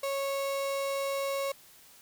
35% pulse tone, 551 Hz, C#5, 11 cents flat, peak -28 dBFS, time 0.03-1.52 s, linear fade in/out 5 ms, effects white hiss -56 dBFS RMS until 2.01 s

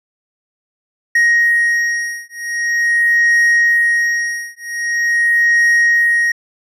triangle beating tone pair, 1878 / 1878.44 Hz, A#6 / A#6, +12 / +13 cents, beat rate 0.44 Hz, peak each -13 dBFS, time 1.15-6.32 s, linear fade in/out 5 ms, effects resampled to 32000 Hz

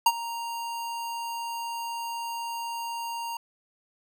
square tone with ADSR envelope, 932 Hz, A#5, 1 cent flat, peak -15 dBFS, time 0.06-3.37 s, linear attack 5 ms, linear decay 48 ms, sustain -17 dB, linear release 3 ms, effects none

